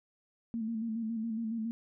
sine tone with vibrato, 225 Hz, A3, 39 cents sharp, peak -32 dBFS, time 0.54-1.71 s, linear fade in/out 0 ms, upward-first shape square, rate 7.2 Hz, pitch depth 44 cents each way, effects none

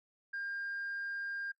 sine tone, 1604 Hz, G6, 39 cents sharp, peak -35 dBFS, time 0.33-1.52 s, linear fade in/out 10 ms, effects noise-tail reverb RT60 0.1 s tail -21 dB re dry + tanh soft clip ceiling -34 dBFS

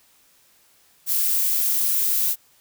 violet noise, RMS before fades -21 dBFS, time 1.06-2.36 s, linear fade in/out 50 ms, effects white hiss -58 dBFS RMS until 2.6 s

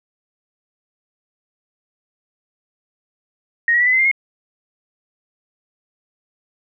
sine tone with pitch steps, 1869 / 1913.8 / 1959.7 / 2007 / 2055 / 2104 / 2154 Hz, A#6 / A#6 / B6 / B6 / C7 / C7 / C7, +4 / +45 / -14 / +27 / -32 / +9 / +50 cents, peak -12 dBFS, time 3.68-4.114 s, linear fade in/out 2 ms, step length 62 ms, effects none

